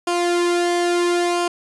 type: tone with flanger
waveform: sawtooth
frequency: 349.2 Hz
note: F4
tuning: in tune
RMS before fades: -19 dBFS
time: 0.07-1.48 s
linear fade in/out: 5 ms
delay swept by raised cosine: 0.51 to 2.11 ms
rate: 0.74 Hz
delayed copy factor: -0.6
effects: resampled to 24000 Hz